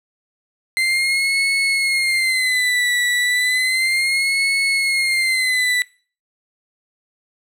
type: tone with vibrato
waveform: 35% pulse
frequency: 2072 Hz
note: C7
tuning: 17 cents flat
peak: -14 dBFS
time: 0.77-5.82 s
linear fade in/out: 0 ms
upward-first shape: sine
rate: 0.33 Hz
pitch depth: 100 cents each way
effects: noise-tail reverb RT60 0.4 s tail -21 dB re dry + low-pass 12000 Hz 12 dB/octave